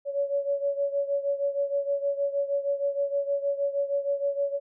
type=beating tone pair; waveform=sine; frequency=561 / 567.4 Hz; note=C#5 / C#5; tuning=+21 / +40 cents; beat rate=6.4 Hz; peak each=-26 / -30 dBFS; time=0.05-4.6 s; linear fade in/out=50 ms; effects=none